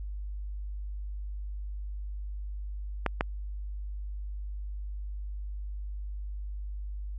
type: clicks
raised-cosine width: 0.5 ms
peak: -11 dBFS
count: 2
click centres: 3.063 / 3.209 s
effects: added 50 Hz sine -34 dBFS peak until 7.18 s